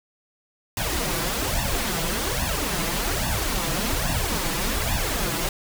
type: noise with flanger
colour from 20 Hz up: pink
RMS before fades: -25 dBFS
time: 0.77-5.49 s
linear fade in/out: 2 ms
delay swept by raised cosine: 1.1 to 6.1 ms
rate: 1.2 Hz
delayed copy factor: +1
effects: none